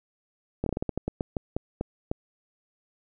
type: slowing click train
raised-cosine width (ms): 2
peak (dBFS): -14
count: 14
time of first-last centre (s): 0.64-2.115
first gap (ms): 23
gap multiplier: 1.24
effects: none